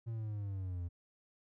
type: exponential sweep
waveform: triangle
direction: down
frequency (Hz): 116.54 to 85.2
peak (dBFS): -35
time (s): 0.06-0.89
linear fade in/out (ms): 20
effects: none